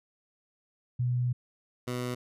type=tone pair in turn; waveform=sine / 15% pulse; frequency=123.47 / 123.91 Hz; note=B2 / B2; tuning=0 / +6 cents; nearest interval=unison; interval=6 cents; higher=second; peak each=-25 dBFS; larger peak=neither; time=0.99-1.33 / 1.87-2.15 s; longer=first; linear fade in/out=10 ms; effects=resampled to 32000 Hz